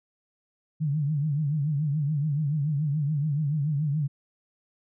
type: tone with vibrato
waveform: sine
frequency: 148.1 Hz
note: D3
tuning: 15 cents sharp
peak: -23 dBFS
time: 0.8-4.08 s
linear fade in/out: 20 ms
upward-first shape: triangle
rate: 7 Hz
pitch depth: 140 cents each way
effects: none